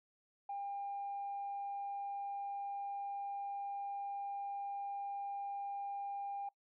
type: tone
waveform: sine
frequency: 801 Hz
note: G5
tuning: 37 cents sharp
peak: -38 dBFS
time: 0.49-6.49 s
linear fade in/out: 5 ms
effects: noise-tail reverb RT60 0.1 s tail -22 dB re dry + tanh soft clip ceiling -35 dBFS